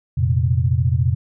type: chord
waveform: sine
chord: F suspended fourth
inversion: none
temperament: equal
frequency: 87.31 / 116.54 / 130.81 Hz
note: F2 / Bb2 / C3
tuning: 0 / 0 / 0 cents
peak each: -19 dBFS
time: 0.17-1.15 s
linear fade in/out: 10 ms
effects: none

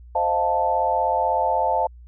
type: chord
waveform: sine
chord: F dominant seventh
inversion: second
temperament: equal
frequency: 523.3 / 622.3 / 698.5 / 880 Hz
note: C5 / Eb5 / F5 / A5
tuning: 0 / 0 / 0 / 0 cents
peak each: -26 / -26 / -24 / -21 dBFS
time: 0.15-1.87 s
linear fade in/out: 5 ms
effects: added 60 Hz sine -41 dBFS peak until 2.07 s

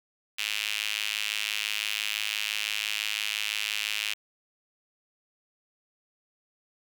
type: tone with high-pass filter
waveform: sawtooth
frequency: 105.9 Hz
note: G#2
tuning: 34 cents sharp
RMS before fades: -31 dBFS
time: 0.38-4.14 s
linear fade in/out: 10 ms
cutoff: 2700 Hz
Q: 3.3
effects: none

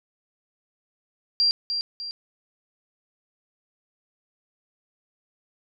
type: tone with echo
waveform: sine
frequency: 4746 Hz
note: D8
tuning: 17 cents sharp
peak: -17 dBFS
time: 1.4-1.51 s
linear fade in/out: 0 ms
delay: 300 ms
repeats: 2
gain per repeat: -7 dB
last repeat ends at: 2.11 s
effects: none

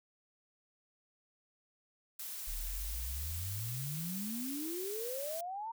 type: noise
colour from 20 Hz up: blue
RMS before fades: -43 dBFS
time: 2.19-5.41 s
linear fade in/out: 5 ms
type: exponential sweep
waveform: sine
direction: up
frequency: 34 to 935 Hz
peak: -38 dBFS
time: 2.47-5.72 s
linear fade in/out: 10 ms
effects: none

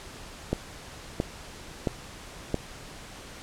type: click train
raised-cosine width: 2 ms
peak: -11 dBFS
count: 4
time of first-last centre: 0.53-2.543 s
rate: 1.49 Hz
effects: pink hiss -44 dBFS RMS until 3.42 s + low-pass 9000 Hz 12 dB/octave

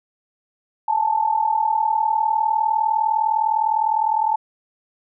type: tone pair together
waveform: sine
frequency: 855 / 894.8 Hz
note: A5 / A5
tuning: -50 / +29 cents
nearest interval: minor second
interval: 79 cents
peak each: -20 / -19 dBFS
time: 0.88-4.36 s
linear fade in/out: 5 ms
effects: none

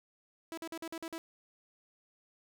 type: tone bursts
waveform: sawtooth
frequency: 328.2 Hz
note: E4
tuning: 8 cents flat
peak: -35 dBFS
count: 7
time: 0.52-1.18 s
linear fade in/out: 0 ms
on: 54 ms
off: 47 ms
effects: none

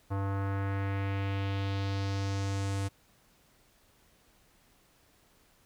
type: tone with low-pass filter sweep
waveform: square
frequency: 98.3 Hz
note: G2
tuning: 5 cents sharp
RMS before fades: -32 dBFS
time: 0.1-2.89 s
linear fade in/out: 20 ms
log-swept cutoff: 1100 to 9200 Hz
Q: 1.8
effects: pink hiss -65 dBFS RMS until 5.65 s

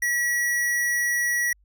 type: tone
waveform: square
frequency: 1929 Hz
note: B6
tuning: 41 cents flat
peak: -22 dBFS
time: 0.02-1.53 s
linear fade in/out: 5 ms
effects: added 50 Hz sine -57 dBFS peak until 1.64 s

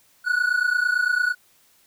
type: tone pair together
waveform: triangle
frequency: 1455.1 / 1484 Hz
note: F#6 / F#6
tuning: -29 / +5 cents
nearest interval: unison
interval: 34 cents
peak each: -20 dBFS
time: 0.24-1.35 s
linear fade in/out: 50 ms
effects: white hiss -59 dBFS RMS until 1.86 s

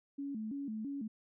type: tone with vibrato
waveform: sine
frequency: 246.9 Hz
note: B3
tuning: in tune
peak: -37 dBFS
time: 0.18-1.08 s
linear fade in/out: 10 ms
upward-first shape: square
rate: 3 Hz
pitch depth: 220 cents each way
effects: none

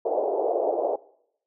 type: band-pass noise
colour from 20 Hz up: white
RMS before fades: -25 dBFS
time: 0.05-0.96 s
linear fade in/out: 5 ms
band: 370 to 720 Hz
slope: 48 dB/octave
effects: noise-tail reverb RT60 0.7 s tail -21 dB re dry

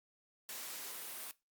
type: high-pass noise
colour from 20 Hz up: white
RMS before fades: -45 dBFS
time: 0.49-1.31 s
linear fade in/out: 0 ms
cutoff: 250 Hz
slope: 12 dB/octave
effects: noise-tail reverb RT60 0.2 s tail -18 dB re dry + Opus 48 kbps

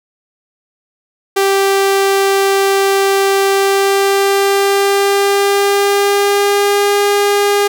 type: tone with pitch glide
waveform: sawtooth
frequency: 392 to 406.3 Hz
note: G4 to G#4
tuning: 0 to -38 cents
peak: -6 dBFS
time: 1.36-7.68 s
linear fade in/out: 10 ms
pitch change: +62 cents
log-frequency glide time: 3.5-7.02 s
effects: none

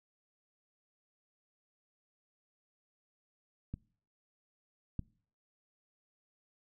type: clicks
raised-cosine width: 5 ms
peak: -26 / -23 dBFS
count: 2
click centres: 3.74 / 4.993 s
effects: noise-tail reverb RT60 0.5 s tail -24 dB re dry

